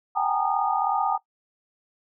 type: tone cluster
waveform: sine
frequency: 760 / 796 / 839 / 921 / 1228 Hz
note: F#5 / G5 / G#5 / A#5 / D#6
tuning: +46 / +26 / +17 / -21 / -23 cents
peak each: -28 dBFS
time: 0.15-1.18 s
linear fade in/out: 20 ms
effects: noise-tail reverb RT60 0.1 s tail -18 dB re dry